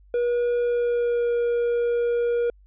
triangle tone with pitch glide, 481.3 to 475.5 Hz, B4 to A#4, -45 to +34 cents, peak -18 dBFS, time 0.14-2.5 s, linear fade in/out 2 ms, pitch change -21 cents, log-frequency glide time 0.59-1.32 s, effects added 49 Hz sine -50 dBFS peak until 2.66 s + resampled to 8000 Hz

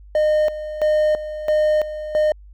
triangle tone with tremolo, 611 Hz, D#5, 32 cents flat, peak -12 dBFS, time 0.15-2.32 s, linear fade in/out 2 ms, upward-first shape square, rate 1.5 Hz, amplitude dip 75%, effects added 50 Hz sine -40 dBFS peak until 2.53 s

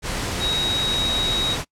sine tone in noise, 3805 Hz, A#7, 35 cents sharp, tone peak -21 dBFS, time 0.39-1.57 s, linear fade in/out 50 ms, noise pink, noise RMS -26 dBFS, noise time 0.02-1.65 s, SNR +2 dB, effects noise-tail reverb RT60 0.1 s tail -24 dB re dry + low-pass 9000 Hz 12 dB/octave

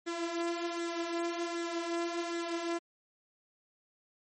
sawtooth tone with flanger, 339.9 Hz, F4, 47 cents flat, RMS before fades -35 dBFS, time 0.06-2.79 s, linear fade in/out 20 ms, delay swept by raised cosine 0.52 to 6.02 ms, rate 1.3 Hz, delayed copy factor +0.55, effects MP3 32 kbps

